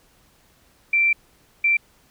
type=tone bursts at uneven times; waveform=sine; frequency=2349 Hz; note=D7; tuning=in tune; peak=-15 dBFS; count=2; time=0.93-1.13 / 1.64-1.77 s; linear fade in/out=5 ms; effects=pink hiss -58 dBFS RMS until 2.1 s